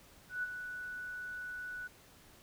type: tone with ADSR envelope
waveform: sine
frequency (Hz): 1480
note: F#6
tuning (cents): 0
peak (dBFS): -32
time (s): 0.29-1.88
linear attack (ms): 140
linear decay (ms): 29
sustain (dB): -8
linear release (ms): 16
effects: pink hiss -60 dBFS RMS until 2.42 s